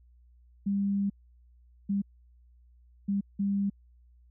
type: tone bursts at uneven times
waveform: sine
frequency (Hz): 199.4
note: G3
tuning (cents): +30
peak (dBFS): -25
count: 4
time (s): 0.66-1.1 / 1.89-2.02 / 3.08-3.21 / 3.39-3.7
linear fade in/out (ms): 10
effects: added 60 Hz sine -56 dBFS peak until 4.3 s